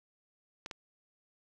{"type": "clicks", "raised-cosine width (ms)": 0.2, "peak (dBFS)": -23, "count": 2, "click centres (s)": [0.661, 0.712], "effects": []}